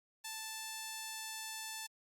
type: tone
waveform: 5% pulse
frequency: 880 Hz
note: A5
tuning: in tune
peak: -30 dBFS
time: 0.24-1.87 s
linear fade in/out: 10 ms
effects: Opus 48 kbps